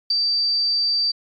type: tone with ADSR envelope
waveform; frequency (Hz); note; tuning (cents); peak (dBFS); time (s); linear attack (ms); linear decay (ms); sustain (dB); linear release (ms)
sine; 4653; D8; -17; -15; 0.1-1.12; 5; 16; -2; 15
effects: MP3 96 kbps